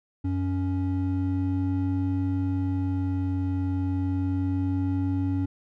triangle tone pair together, 93.14 / 279.1 Hz, F#2 / C#4, +12 / +12 cents, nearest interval octave + perfect fifth, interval 1900 cents, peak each -24 / -25 dBFS, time 0.24-5.46 s, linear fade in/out 10 ms, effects none

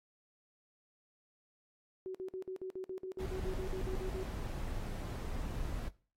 sine tone bursts, 375 Hz, F#4, 23 cents sharp, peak -38 dBFS, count 16, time 2.06-4.231 s, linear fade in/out 0 ms, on 86 ms, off 53 ms
brown noise, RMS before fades -39 dBFS, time 3.19-5.89 s, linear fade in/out 10 ms
effects noise-tail reverb RT60 0.4 s tail -20 dB re dry + AAC 48 kbps

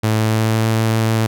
sawtooth tone with pitch glide, 109.3 to 111.66 Hz, A2 to A2, -11 to +26 cents, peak -10 dBFS, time 0.03-1.27 s, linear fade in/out 10 ms, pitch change +37 cents, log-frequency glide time 0.15-0.66 s, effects none

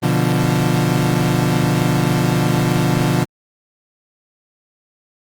30% pulse chord, B diminished, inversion none, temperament equal, 123.47 / 146.83 / 174.61 Hz, B2 / D3 / F3, 0 / 0 / 0 cents, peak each -16 dBFS, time 0.02-3.25 s, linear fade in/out 20 ms, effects Opus 24 kbps

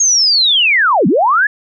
sine linear two-way sweep, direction down then up, 6600 to 155.56 to 1746 Hz, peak -8 dBFS, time 0-1.47 s, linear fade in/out 5 ms, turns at 1.07 s, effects none

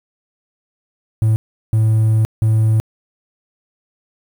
triangle tone bursts at uneven times, 110 Hz, A2, in tune, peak -8 dBFS, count 3, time 1.22-1.36 / 1.73-2.25 / 2.42-2.8 s, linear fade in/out 0 ms, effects tanh soft clip ceiling -4 dBFS + 7-bit

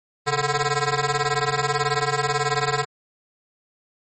10% pulse ring-modulated tone, 293.7 Hz, D4, in tune, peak -9 dBFS, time 0.26-2.85 s, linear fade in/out 20 ms, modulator 156 Hz, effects MP3 32 kbps

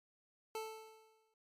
25% pulse tone with exponential decay, 440 Hz, A4, in tune, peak -35 dBFS, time 0.55-1.34 s, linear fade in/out 2 ms, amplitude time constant 170 ms, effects MP3 64 kbps

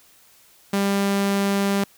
sawtooth tone, 198.7 Hz, G3, 24 cents sharp, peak -15 dBFS, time 0.73-1.84 s, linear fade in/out 5 ms, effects white hiss -54 dBFS RMS until 1.97 s

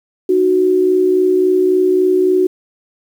sine tone pair together, 306.3 / 369.9 Hz, D#4 / F#4, -27 / 0 cents, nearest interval minor third, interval 327 cents, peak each -18 / -10 dBFS, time 0.29-2.47 s, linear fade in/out 5 ms, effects 7-bit

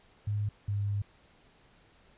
sine tone pair in turn, 103.83 / 101.58 Hz, G#2 / G#2, 0 / -38 cents, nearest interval unison, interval 38 cents, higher first, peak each -28 dBFS, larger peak neither, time 0.27-0.49 / 0.68-1.02 s, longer second, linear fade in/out 5 ms, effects pink hiss -62 dBFS RMS until 2.17 s + resampled to 8000 Hz

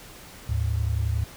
sine tone pair together, 75.09 / 106.2 Hz, D2 / G#2, +39 / +39 cents, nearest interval tritone, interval 600 cents, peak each -25 dBFS, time 0.49-1.24 s, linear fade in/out 5 ms, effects pink hiss -45 dBFS RMS until 1.36 s

